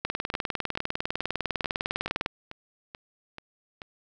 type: two click trains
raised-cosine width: 0.3 ms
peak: -23 / -11 dBFS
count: 9 / 45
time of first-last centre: 0.34-3.818 / 0.05-2.261 s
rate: 2.3 / 19.9 Hz
effects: none